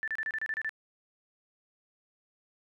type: tone bursts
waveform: sine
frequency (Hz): 1765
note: A6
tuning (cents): +5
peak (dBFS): -30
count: 9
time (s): 0.03-0.693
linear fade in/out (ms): 0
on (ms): 47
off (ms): 30
effects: none